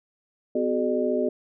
sine tone cluster, 252.5 / 371.2 / 425.7 / 603 Hz, B3 / F#4 / G#4 / D5, +39 / +6 / +43 / +46 cents, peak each -27 dBFS, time 0.55-1.29 s, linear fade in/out 5 ms, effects none

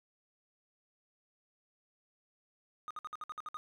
triangle tone bursts, 1236 Hz, D#6, 12 cents flat, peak -37 dBFS, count 9, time 2.88-3.57 s, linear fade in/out 0 ms, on 26 ms, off 57 ms, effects none

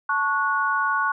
sine chord, F# minor, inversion first, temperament equal with one note detuned, 880 / 1108.7 / 1462.1 Hz, A5 / C#6 / F#6, 0 / 0 / -21 cents, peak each -28 / -23 / -23 dBFS, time 0.09-1.12 s, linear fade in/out 5 ms, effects none

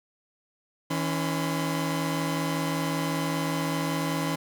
sawtooth tone cluster, 161.4 / 277.6 / 1016 Hz, E3 / C#4 / B5, -36 / +3 / +49 cents, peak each -25 / -26 / -31 dBFS, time 0.9-4.36 s, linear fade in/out 10 ms, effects none

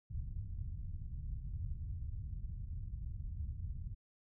white low-pass noise, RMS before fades -42 dBFS, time 0.1-3.95 s, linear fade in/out 10 ms, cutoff 100 Hz, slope 24 dB/octave, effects none

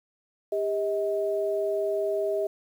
sine tone pair together, 400 / 635 Hz, G4 / D#5, +35 / +35 cents, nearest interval minor sixth, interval 800 cents, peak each -27 dBFS, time 0.52-2.47 s, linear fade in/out 5 ms, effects 9-bit

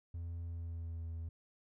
triangle tone with pitch glide, 84.9 to 82.53 Hz, F2 to E2, -48 to +3 cents, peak -37 dBFS, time 0.14-1.29 s, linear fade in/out 5 ms, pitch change -49 cents, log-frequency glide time 0.43-1.08 s, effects tanh soft clip ceiling -33 dBFS

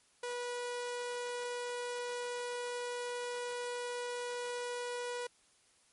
sawtooth tone, 487.3 Hz, B4, 23 cents flat, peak -33 dBFS, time 0.23-5.27 s, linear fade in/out 5 ms, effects white hiss -68 dBFS RMS until 5.92 s + MP3 48 kbps

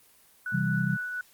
sine tone with tremolo, 1480 Hz, F#6, in tune, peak -29 dBFS, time 0.46-1.21 s, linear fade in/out 2 ms, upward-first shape triangle, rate 4.3 Hz, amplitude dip 35%
sine chord, C major, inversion none, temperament equal, 130.81 / 164.81 / 196 Hz, C3 / E3 / G3, 0 / 0 / 0 cents, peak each -29 dBFS, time 0.52-0.97 s, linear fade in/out 20 ms
effects white hiss -59 dBFS RMS until 1.33 s + Opus 24 kbps

